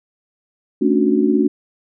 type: chord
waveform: sine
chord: D major seventh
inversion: second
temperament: just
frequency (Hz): 220.2 / 275.3 / 293.7 / 367.1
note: A3 / C#4 / D4 / F#4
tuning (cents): +2 / -12 / 0 / -14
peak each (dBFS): -18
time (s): 0.81-1.48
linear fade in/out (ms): 10
effects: none